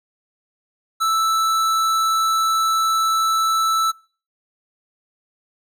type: tone with hard clipping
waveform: sine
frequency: 1318.5 Hz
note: E6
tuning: in tune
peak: -18 dBFS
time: 1-3.92 s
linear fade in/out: 20 ms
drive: 16 dB
effects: noise-tail reverb RT60 0.4 s tail -24 dB re dry